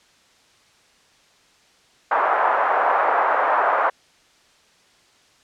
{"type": "band-pass noise", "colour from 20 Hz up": "pink", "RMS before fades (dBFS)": -19, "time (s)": [2.11, 3.9], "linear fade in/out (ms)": 5, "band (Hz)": [640, 1400], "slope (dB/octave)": 24, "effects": ["white hiss -56 dBFS RMS until 5.43 s", "low-pass 6000 Hz 12 dB/octave"]}